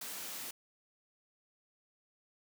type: high-pass noise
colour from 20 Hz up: white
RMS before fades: -43 dBFS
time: 0.01-0.51 s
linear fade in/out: 5 ms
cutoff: 140 Hz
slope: 24 dB/octave
effects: none